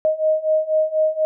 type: beating tone pair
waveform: sine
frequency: 622.3 / 626.4 Hz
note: D#5 / D#5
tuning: 0 / +11 cents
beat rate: 4.1 Hz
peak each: -20 / -18 dBFS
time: 0.05-1.25 s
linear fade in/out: 0 ms
effects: none